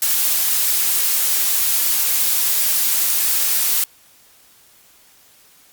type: noise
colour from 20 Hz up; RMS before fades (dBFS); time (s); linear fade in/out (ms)
blue; -17; 0.02-3.84; 2
effects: white hiss -51 dBFS RMS until 5.72 s + Opus 48 kbps